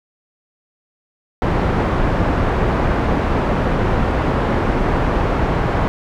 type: low-pass noise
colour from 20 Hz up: pink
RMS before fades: -17 dBFS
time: 1.42-5.88 s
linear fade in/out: 0 ms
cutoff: 1300 Hz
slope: 12 dB/octave
effects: none